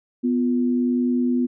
sine tone pair together, 247.8 / 349.2 Hz, B3 / F4, +6 / 0 cents, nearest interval tritone, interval 594 cents, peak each -18 / -27 dBFS, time 0.23-1.47 s, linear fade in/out 20 ms, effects none

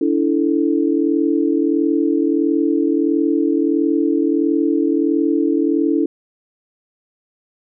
sine chord, D suspended second, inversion none, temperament equal with one note detuned, 288.1 / 329.6 / 440 Hz, D4 / E4 / A4, -33 / 0 / 0 cents, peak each -17 / -17 / -22 dBFS, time 0.01-6.06 s, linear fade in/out 5 ms, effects none

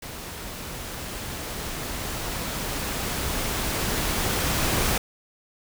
pink noise with level ramp, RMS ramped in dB -37 to -23 dBFS, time 0.02-4.98 s, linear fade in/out 5 ms, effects none

